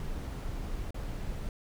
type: noise with dropouts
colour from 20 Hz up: brown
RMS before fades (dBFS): -36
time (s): 0-1.49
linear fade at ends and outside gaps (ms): 1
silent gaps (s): 0.907-0.944
effects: none